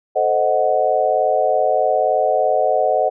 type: chord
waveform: sine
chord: A diminished seventh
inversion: none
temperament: equal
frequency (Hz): 440 / 523.3 / 622.3 / 740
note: A4 / C5 / Eb5 / Gb5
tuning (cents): 0 / 0 / 0 / 0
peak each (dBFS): -23 / -20 / -18 / -18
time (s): 0.15-3.1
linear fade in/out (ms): 20
effects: none